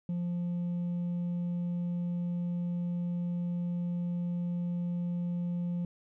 triangle tone with hard clipping, 174.61 Hz, F3, in tune, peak -29 dBFS, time 0.09-5.85 s, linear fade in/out 2 ms, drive 1 dB, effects none

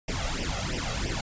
pink noise with flanger, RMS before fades -30 dBFS, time 0.08-1.21 s, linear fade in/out 5 ms, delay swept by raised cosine 0.36 to 1.56 ms, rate 3 Hz, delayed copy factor +0.85, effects resampled to 16000 Hz

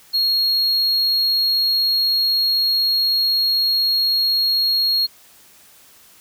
triangle tone, 4289 Hz, C8, 42 cents sharp, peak -14 dBFS, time 0.13-5.07 s, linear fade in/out 20 ms, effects white hiss -49 dBFS RMS until 6.2 s

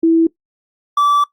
sine / triangle tone pair in turn, 328.5 / 1158.5 Hz, E4 / D6, -6 / -24 cents, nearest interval octave + minor seventh, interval 2182 cents, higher second, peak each -8 dBFS, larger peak neither, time 0.03-0.27 / 0.97-1.24 s, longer second, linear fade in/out 5 ms, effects noise-tail reverb RT60 0.1 s tail -19 dB re dry + Opus 48 kbps

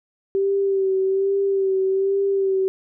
sine tone with vibrato, 388.2 Hz, G4, 17 cents flat, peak -17 dBFS, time 0.35-2.68 s, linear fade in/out 0 ms, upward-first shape sine, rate 1.2 Hz, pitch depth 33 cents each way, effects none

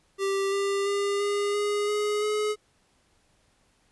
square tone with pitch steps, 392 / 397 / 402.1 / 407.2 / 412.4 / 417.7 / 423.1 Hz, G4 / G4 / G4 / G#4 / G#4 / G#4 / G#4, 0 / +22 / +44 / -34 / -12 / +10 / +32 cents, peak -25 dBFS, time 0.18-2.56 s, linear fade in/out 50 ms, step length 340 ms, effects pink hiss -66 dBFS RMS until 3.91 s + resampled to 24000 Hz

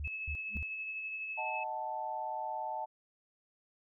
sine tone bursts, 73.42 Hz, D2, in tune, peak -36 dBFS, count 3, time 0-0.628 s, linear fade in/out 0 ms, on 76 ms, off 200 ms
sine tone with tremolo, 2595 Hz, E7, 28 cents flat, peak -36 dBFS, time 0.04-1.64 s, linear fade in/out 10 ms, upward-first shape sine, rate 12 Hz, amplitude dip 30%
sine tone with exponential growth, 210.1 Hz, G#3, 20 cents sharp, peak -36 dBFS, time 0.48-0.57 s, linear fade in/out 0 ms, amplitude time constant 19 ms
sine chord, D# diminished, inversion none, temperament equal, 622.3 / 740 / 880 Hz, D#5 / F#5 / A5, 0 / 0 / 0 cents, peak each -43 / -41 / -37 dBFS, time 1.37-2.86 s, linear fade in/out 20 ms
effects none

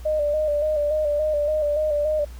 sine tone with vibrato, 601 Hz, D5, 40 cents sharp, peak -19 dBFS, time 0.05-2.25 s, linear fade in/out 10 ms, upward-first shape square, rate 3.5 Hz, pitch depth 40 cents each way, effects added 60 Hz sine -35 dBFS peak until 2.39 s + pink hiss -50 dBFS RMS until 2.39 s

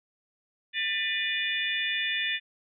sine tone cluster, 1784 / 1988 / 2443 / 2923 / 3519 Hz, A6 / B6 / D#7 / F#7 / A7, +23 / +11 / -32 / -22 / 0 cents, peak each -31 / -37 / -32 / -35 / -32 dBFS, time 0.73-2.4 s, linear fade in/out 50 ms, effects none

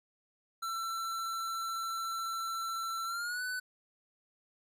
square tone with pitch glide, 1343 to 1498.8 Hz, E6 to F#6, +32 to +22 cents, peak -35 dBFS, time 0.62-3.6 s, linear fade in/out 10 ms, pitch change +190 cents, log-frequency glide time 3.06-3.43 s, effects resampled to 32000 Hz + 12-bit

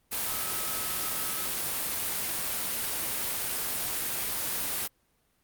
sine tone in noise, 1288 Hz, E6, 41 cents flat, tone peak -42 dBFS, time 0.25-1.48 s, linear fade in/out 20 ms, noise white, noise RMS -31 dBFS, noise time 0.11-4.88 s, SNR -14 dB, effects pink hiss -70 dBFS RMS until 5.43 s + Opus 32 kbps

